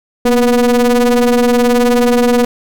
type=ring-modulated tone; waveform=square; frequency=123.47 Hz; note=B2; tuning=in tune; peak=-6 dBFS; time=0.25-2.45 s; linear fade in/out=5 ms; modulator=361 Hz; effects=none